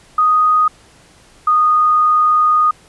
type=tone pair in turn; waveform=sine; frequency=1244.5 / 1234.5 Hz; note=D#6 / D#6; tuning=0 / -14 cents; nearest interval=unison; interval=14 cents; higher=first; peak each=-9 dBFS; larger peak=neither; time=0.18-0.68 / 1.47-2.71 s; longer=second; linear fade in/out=5 ms; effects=pink hiss -47 dBFS RMS until 2.88 s + resampled to 24000 Hz